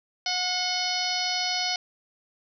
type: harmonic tone with a mistuned harmonic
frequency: 728 Hz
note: F#5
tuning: 28 cents flat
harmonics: 1 / 2 / 3 / 4 / 5 / 6 / 7 / 8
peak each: -32 / -38 / -33 / -34 / -37 / -31 / -30 / -38 dBFS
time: 0.26-1.76 s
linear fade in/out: 2 ms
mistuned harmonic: 4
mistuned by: +58 cents
effects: none